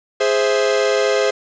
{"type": "chord", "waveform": "45% pulse", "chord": "Ab augmented", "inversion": "none", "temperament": "equal", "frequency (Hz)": [415.3, 523.3, 659.3], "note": ["Ab4", "C5", "E5"], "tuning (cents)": [0, 0, 0], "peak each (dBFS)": [-18, -18, -22], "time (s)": [0.2, 1.31], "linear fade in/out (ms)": 10, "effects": ["resampled to 16000 Hz", "7-bit"]}